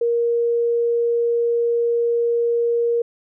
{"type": "tone", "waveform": "sine", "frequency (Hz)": 470, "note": "A#4", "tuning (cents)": 14, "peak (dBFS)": -16, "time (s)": [0.01, 3.02], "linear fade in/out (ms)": 5, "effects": []}